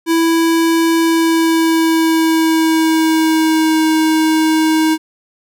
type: tone with pitch glide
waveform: square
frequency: 330 to 316.2 Hz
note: E4 to D#4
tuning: +2 to +28 cents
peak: -11 dBFS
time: 0.06-4.98 s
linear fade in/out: 50 ms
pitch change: -74 cents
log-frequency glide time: 0.99-3.86 s
effects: none